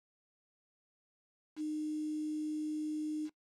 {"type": "tone with quantisation", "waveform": "sine", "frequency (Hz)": 305.8, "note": "D#4", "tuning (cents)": -30, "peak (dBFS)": -34, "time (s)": [1.56, 3.3], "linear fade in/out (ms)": 50, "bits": 9, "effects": ["noise-tail reverb RT60 0.1 s tail -22 dB re dry", "low-pass 8000 Hz 12 dB/octave"]}